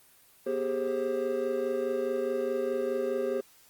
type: tone cluster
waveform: triangle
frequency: 244 / 393.9 / 418.7 / 532 Hz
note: B3 / G4 / G#4 / C5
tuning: -21 / +8 / +14 / +29 cents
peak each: -36 / -29 / -33 / -30 dBFS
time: 0.46-3.41 s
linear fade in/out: 10 ms
effects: white hiss -59 dBFS RMS until 3.69 s + Opus 24 kbps